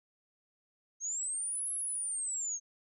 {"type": "linear two-way sweep", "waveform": "sine", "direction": "up then down", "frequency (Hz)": [6360, 10990, 6360], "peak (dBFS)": -33, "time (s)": [1, 2.6], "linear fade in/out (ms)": 50, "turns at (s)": 1.73, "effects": []}